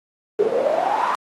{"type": "noise with band-pass filter sweep", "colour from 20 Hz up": "pink", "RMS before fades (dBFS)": -20, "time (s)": [0.39, 1.15], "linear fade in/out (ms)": 0, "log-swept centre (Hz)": [410, 1100], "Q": 8.7, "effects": ["high-pass 200 Hz 12 dB/octave", "AAC 32 kbps"]}